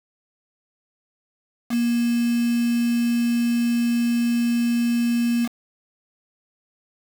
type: tone with quantisation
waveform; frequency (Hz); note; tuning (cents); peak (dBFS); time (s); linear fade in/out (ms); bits
sine; 236.6; A#3; +26; -18; 1.69-5.49; 50; 5
effects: none